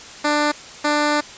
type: tone bursts at uneven times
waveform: 10% pulse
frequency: 296.5 Hz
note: D4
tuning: 17 cents sharp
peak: -8 dBFS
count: 2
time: 0.24-0.52 / 0.84-1.21 s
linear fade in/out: 10 ms
effects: white hiss -38 dBFS RMS until 1.37 s + resampled to 16000 Hz